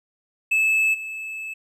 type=tone with level steps; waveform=triangle; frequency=2611 Hz; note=E7; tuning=17 cents flat; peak=-15 / -28 dBFS; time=0.51-1.54 s; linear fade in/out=10 ms; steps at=0.93 s; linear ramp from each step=20 ms; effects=resampled to 32000 Hz